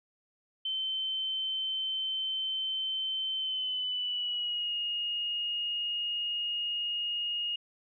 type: tone with pitch glide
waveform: sine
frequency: 3084 to 2861 Hz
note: G7 to F7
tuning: -29 to +41 cents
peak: -30 dBFS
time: 0.65-7.56 s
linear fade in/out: 5 ms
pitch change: -130 cents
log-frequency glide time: 3.37-4.75 s
effects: none